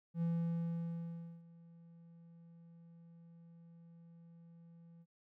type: tone with ADSR envelope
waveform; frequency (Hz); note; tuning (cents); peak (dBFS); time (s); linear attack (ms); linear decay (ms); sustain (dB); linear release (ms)
triangle; 168; E3; +33; -30; 0.14-5.06; 79; 1200; -24; 49
effects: none